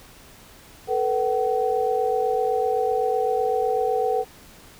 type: tone cluster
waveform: sine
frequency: 441.4 / 489.3 / 758 Hz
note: A4 / B4 / F#5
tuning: +5 / -16 / +42 cents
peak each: -24 dBFS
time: 0.87-4.25 s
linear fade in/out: 50 ms
effects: pink hiss -48 dBFS RMS until 4.79 s